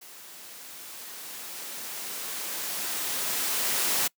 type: noise with level ramp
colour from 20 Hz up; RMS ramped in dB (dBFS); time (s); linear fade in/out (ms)
white; -47 to -25; 0.01-4.08; 10
effects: noise-tail reverb RT60 0.1 s tail -25 dB re dry + high-pass 200 Hz 12 dB/octave